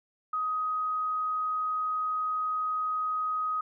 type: tone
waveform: sine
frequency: 1256 Hz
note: D#6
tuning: 16 cents sharp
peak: -27 dBFS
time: 0.33-3.61 s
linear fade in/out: 5 ms
effects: none